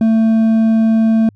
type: tone with hard clipping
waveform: triangle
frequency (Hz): 223.1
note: A3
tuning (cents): +24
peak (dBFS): -10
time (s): 0.01-1.29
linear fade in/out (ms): 2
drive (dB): 7
effects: added 102 Hz sine -44 dBFS peak until 1.35 s